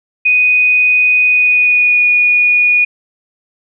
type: tone with pitch glide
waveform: sine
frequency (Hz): 2489 to 2455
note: D#7 to D#7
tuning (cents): 0 to -24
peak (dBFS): -7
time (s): 0.25-2.85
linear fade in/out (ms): 10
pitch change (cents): -24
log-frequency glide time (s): 1.26-2.06
effects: none